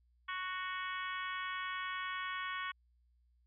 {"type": "harmonic tone", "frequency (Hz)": 370, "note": "F#4", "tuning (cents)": 0, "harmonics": [3, 4, 5, 6, 7, 8, 9], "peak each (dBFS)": [-41, -44, -44, -46, -53, -51, -50], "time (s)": [0.28, 2.72], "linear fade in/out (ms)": 10, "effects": ["added 60 Hz sine -68 dBFS peak until 3.46 s"]}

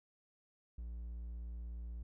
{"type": "tone", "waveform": "triangle", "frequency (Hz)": 58.2, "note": "A#1", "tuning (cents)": -2, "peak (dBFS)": -40, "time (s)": [0.78, 2.03], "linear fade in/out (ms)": 5, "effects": []}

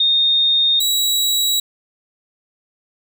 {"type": "tone pair in turn", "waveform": ["sine", "sawtooth"], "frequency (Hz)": [3680, 3884], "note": ["A#7", "B7"], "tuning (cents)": [-23, -30], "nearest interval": "minor second", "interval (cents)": 93, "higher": "second", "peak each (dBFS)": -12, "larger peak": "neither", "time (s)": [[0, 0.8], [0.8, 1.6]], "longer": "neither", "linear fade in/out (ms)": 5, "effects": []}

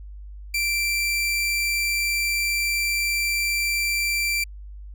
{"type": "tone", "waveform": "sawtooth", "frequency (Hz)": 2349, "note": "D7", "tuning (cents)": 0, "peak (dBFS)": -18, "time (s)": [0.54, 4.44], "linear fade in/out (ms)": 5, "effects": ["added 50 Hz sine -36 dBFS peak until 4.94 s"]}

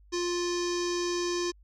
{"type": "tone with low-pass filter", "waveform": "square", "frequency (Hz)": 350.6, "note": "F4", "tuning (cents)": 7, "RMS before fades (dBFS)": -30, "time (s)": [0.12, 1.52], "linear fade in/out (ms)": 20, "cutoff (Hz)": 5700, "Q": 5.3, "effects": ["added 50 Hz sine -54 dBFS peak until 1.63 s"]}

